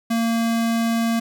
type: tone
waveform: square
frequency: 229.4 Hz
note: A#3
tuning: 28 cents flat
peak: -19 dBFS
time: 0.1-1.2 s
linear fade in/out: 10 ms
effects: none